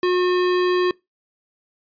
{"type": "tone", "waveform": "square", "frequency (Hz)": 361.3, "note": "F#4", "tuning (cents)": -41, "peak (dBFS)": -17, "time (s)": [0.03, 0.91], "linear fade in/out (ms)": 2, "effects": ["noise-tail reverb RT60 0.2 s tail -23 dB re dry", "resampled to 11025 Hz"]}